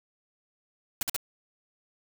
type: noise bursts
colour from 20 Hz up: white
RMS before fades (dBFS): -29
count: 3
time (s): 1.01-1.164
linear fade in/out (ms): 2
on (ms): 20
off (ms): 47
effects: none